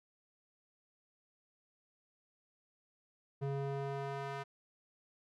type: tone with band-pass filter sweep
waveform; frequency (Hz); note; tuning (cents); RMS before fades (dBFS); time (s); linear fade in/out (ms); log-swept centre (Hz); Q
square; 138.59; C#3; 0; -39; 3.41-4.44; 20; 310 to 1200; 0.79
effects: none